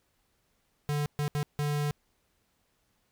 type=tone bursts at uneven times; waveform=square; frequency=146.83 Hz; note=D3; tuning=in tune; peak=-28 dBFS; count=4; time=0.89-1.06 / 1.19-1.28 / 1.35-1.43 / 1.59-1.91 s; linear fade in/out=0 ms; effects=pink hiss -73 dBFS RMS until 3.11 s